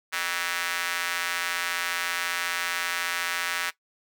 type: tone with high-pass filter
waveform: square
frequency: 87.31 Hz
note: F2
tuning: in tune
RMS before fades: -29 dBFS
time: 0.12-3.71 s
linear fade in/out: 20 ms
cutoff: 1600 Hz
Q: 1.7
effects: noise-tail reverb RT60 0.1 s tail -17 dB re dry